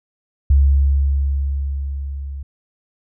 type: tone with level ramp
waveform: sine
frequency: 69.3 Hz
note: C#2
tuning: in tune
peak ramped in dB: -8 to -26 dBFS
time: 0.5-2.43 s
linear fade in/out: 5 ms
effects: none